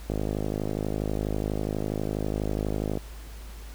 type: click train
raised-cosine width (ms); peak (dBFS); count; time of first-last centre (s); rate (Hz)
2; -15; 151; 0.1-2.974; 52.2
effects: added 53 Hz sine -39 dBFS peak until 3.74 s + pink hiss -49 dBFS RMS until 3.74 s